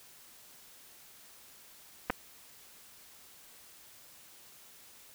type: clicks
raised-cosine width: 0.5 ms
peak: -15 dBFS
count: 2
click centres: 2.099 / 2.103 s
effects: white hiss -56 dBFS RMS until 5.14 s